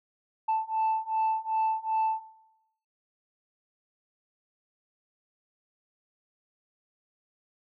sine beating tone pair, 880 / 882.6 Hz, A5 / A5, 0 / +5 cents, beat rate 2.6 Hz, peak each -27 / -27 dBFS, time 0.48-2.21 s, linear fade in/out 10 ms, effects noise-tail reverb RT60 0.9 s tail -21 dB re dry + tanh soft clip ceiling -21 dBFS

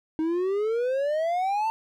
triangle exponential sweep, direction up, 311.1 to 906 Hz, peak -21 dBFS, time 0.19-1.7 s, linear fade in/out 0 ms, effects none

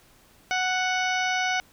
harmonic tone, 740 Hz, F#5, in tune, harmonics 1 / 2 / 3 / 4 / 5 / 6 / 7 / 8, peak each -27 / -28 / -29 / -34 / -39 / -42 / -40 / -37 dBFS, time 0.51-1.6 s, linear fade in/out 0 ms, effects pink hiss -57 dBFS RMS until 1.72 s

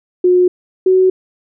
sine tone pair in turn, 361.2 / 373.5 Hz, F#4 / F#4, -42 / +16 cents, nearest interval minor second, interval 58 cents, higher second, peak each -7 dBFS, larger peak neither, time 0.24-0.48 / 0.86-1.1 s, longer neither, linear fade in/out 5 ms, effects none

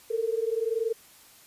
sine tone pair together, 442.2 / 463 Hz, A4 / A#4, +9 / -12 cents, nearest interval minor second, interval 79 cents, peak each -28 dBFS, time 0.1-0.93 s, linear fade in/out 10 ms, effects white hiss -54 dBFS RMS until 1.46 s + resampled to 32000 Hz

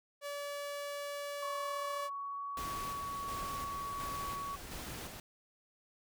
sawtooth tone, 574 Hz, D5, 40 cents flat, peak -35 dBFS, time 0.21-2.1 s, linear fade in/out 50 ms
sine tone with pitch glide, 1108.7 to 1124.8 Hz, C#6 to C#6, 0 to +25 cents, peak -38 dBFS, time 1.42-4.56 s, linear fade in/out 10 ms, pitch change +25 cents, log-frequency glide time 1.62-2.46 s
pink noise with tremolo, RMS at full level -44 dBFS, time 2.57-5.2 s, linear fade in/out 2 ms, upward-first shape square, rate 1.4 Hz, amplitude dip 35%
effects none

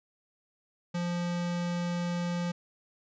square tone, 174.4 Hz, F3, 2 cents flat, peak -30 dBFS, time 0.94-2.52 s, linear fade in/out 10 ms, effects resampled to 16000 Hz

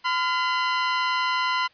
sawtooth tone pair together, 1014.9 / 1396.9 Hz, B5 / F6, +47 / 0 cents, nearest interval tritone, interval 553 cents, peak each -19 / -24 dBFS, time 0.04-1.68 s, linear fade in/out 20 ms, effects white hiss -58 dBFS RMS until 1.73 s + resampled to 11025 Hz

